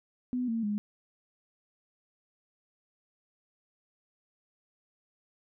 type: tone with pitch steps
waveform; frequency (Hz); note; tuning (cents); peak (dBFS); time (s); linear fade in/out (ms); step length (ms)
sine; 249.7 / 227.7 / 207.6; B3 / A#3 / G#3; +19 / -40 / 0; -28; 0.33-0.78; 0; 150
effects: none